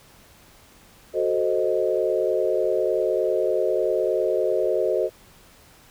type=chord; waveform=sine; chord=F# diminished seventh; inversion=none; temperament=equal; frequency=370 / 440 / 523.3 / 622.3 Hz; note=F#4 / A4 / C5 / Eb5; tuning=0 / 0 / 0 / 0 cents; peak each=-25 dBFS; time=1.13-5.1 s; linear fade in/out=50 ms; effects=pink hiss -52 dBFS RMS until 5.9 s